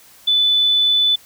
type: tone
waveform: sine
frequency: 3492 Hz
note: A7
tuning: 14 cents flat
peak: -12 dBFS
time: 0.27-1.16 s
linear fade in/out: 10 ms
effects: white hiss -47 dBFS RMS until 1.25 s